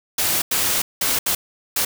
white noise bursts at uneven times, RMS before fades -20 dBFS, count 5, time 0.18-0.42 / 0.51-0.82 / 1.01-1.19 / 1.26-1.35 / 1.76-1.85 s, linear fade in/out 5 ms, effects none

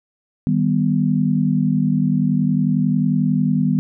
sine chord, Eb augmented, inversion none, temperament equal, 155.56 / 196 / 246.9 Hz, Eb3 / G3 / B3, 0 / 0 / 0 cents, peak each -19 dBFS, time 0.47-3.79 s, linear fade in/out 0 ms, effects none

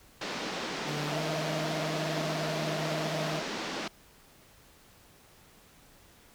pink band-pass noise, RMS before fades -36 dBFS, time 0.21-3.88 s, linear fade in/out 5 ms, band 190 to 5700 Hz, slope 24 dB/octave
sawtooth tone with pitch glide, 149.2 to 155.81 Hz, D3 to D#3, +28 to +3 cents, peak -30 dBFS, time 0.84-3.42 s, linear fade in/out 50 ms, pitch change +75 cents, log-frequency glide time 1.13-1.2 s
sine tone with vibrato, 644 Hz, E5, 41 cents flat, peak -35 dBFS, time 1.11-3.43 s, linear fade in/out 20 ms, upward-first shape triangle, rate 17 Hz, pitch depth 130 cents each way
effects pink hiss -58 dBFS RMS until 6.34 s

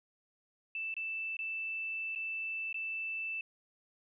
sine tone with dropouts, 2648 Hz, E7, 7 cents sharp, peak -35 dBFS, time 0.75-3.41 s, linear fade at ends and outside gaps 2 ms, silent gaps 0.941-0.966 / 1.368-1.39 / 2.151-2.158 / 2.728-2.743 s, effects none

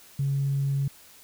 sine tone, 138.59 Hz, C#3, in tune, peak -22 dBFS, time 0.19-0.88 s, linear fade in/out 5 ms, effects tanh soft clip ceiling -18 dBFS + white hiss -52 dBFS RMS until 1.23 s

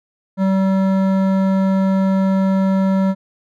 sine tone with hard clipping, 191.8 Hz, G3, 37 cents flat, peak -15 dBFS, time 0.37-3.15 s, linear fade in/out 50 ms, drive 13 dB, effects none

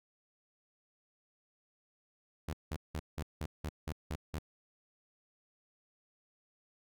sawtooth tone bursts, 77 Hz, D#2, 17 cents flat, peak -32 dBFS, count 9, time 2.48-4.388 s, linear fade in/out 5 ms, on 52 ms, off 180 ms, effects none

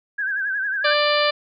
sine tone with vibrato, 1600 Hz, G6, 35 cents sharp, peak -21 dBFS, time 0.18-0.94 s, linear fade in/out 10 ms, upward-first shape sine, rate 11 Hz, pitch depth 86 cents each way
harmonic tone, 591 Hz, D5, 11 cents sharp, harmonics 1 / 2 / 3 / 4 / 5 / 6 / 7 / 8, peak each -20 / -23 / -25 / -26 / -27 / -28 / -28 / -29 dBFS, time 0.84-1.31 s, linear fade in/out 10 ms
effects none

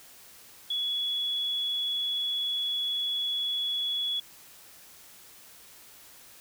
sine tone, 3381 Hz, G#7, 30 cents sharp, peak -27 dBFS, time 0.7-4.2 s, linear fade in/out 5 ms, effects white hiss -52 dBFS RMS until 6.4 s

